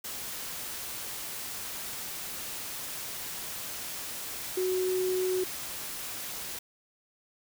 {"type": "tone in noise", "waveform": "sine", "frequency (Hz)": 370, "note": "F#4", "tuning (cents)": 0, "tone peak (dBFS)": -26, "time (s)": [4.57, 5.44], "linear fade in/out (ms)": 5, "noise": "white", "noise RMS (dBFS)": -38, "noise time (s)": [0.04, 6.59], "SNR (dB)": 9, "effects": []}